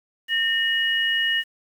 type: tone pair together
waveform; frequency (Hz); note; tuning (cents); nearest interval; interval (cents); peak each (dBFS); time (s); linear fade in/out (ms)
sine; 1825.5 / 2900; A#6 / F#7; -37 / -35; minor sixth; 802; -22; 0.28-1.44; 50
effects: 8-bit